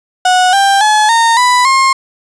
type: tone with pitch steps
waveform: 35% pulse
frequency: 734 / 791.2 / 852.9 / 919.5 / 991.2 / 1068.4 Hz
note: F#5 / G5 / G#5 / A#5 / B5 / C6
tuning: -14 / +16 / +46 / -24 / +6 / +36 cents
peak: -5 dBFS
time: 0.25-1.93 s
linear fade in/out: 5 ms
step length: 280 ms
effects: resampled to 22050 Hz + 7-bit